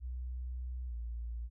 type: tone with pitch glide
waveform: sine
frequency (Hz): 62.2 to 58.03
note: B1 to A#1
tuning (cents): +13 to -7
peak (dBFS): -37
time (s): 0-1.5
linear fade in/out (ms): 50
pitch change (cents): -120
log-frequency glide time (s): 0.88-0.93
effects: none